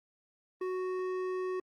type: tone with hard clipping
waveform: triangle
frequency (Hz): 370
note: F#4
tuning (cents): 0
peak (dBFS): -34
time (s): 0.61-1.6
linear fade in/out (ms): 5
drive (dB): 14
effects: Opus 32 kbps